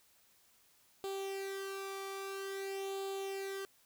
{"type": "tone with flanger", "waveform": "sawtooth", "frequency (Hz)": 390, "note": "G4", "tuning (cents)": -9, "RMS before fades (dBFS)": -41, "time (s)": [1.04, 3.65], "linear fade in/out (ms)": 0, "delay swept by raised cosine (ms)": [0.26, 0.87], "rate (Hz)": 0.5, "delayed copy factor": 0.65, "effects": ["white hiss -68 dBFS RMS until 3.85 s"]}